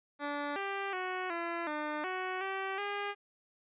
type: tone with pitch steps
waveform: 10% pulse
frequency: 289.5 / 394.7 / 369 / 339.1 / 301.1 / 371.1 / 386 / 406.5 Hz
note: D4 / G4 / F#4 / E4 / D4 / F#4 / G4 / G#4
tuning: -25 / +12 / -5 / +49 / +43 / +5 / -27 / -37 cents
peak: -26 dBFS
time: 0.19-3.15 s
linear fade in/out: 50 ms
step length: 370 ms
effects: resampled to 8000 Hz